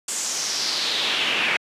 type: noise with band-pass filter sweep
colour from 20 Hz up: brown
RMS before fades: -24 dBFS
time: 0.08-1.57 s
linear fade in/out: 5 ms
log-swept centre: 7900 to 2300 Hz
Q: 3.4
effects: high-pass 200 Hz 12 dB/octave + resampled to 32000 Hz